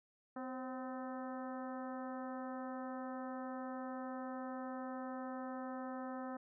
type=harmonic tone with a mistuned harmonic; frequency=256.2 Hz; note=C4; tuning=36 cents flat; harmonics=1 / 2 / 3 / 4 / 5 / 6 / 7; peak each=-44 / -48 / -49 / -53 / -52 / -59 / -60 dBFS; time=0.36-6.37 s; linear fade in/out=5 ms; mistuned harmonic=2; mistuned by=+55 cents; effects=none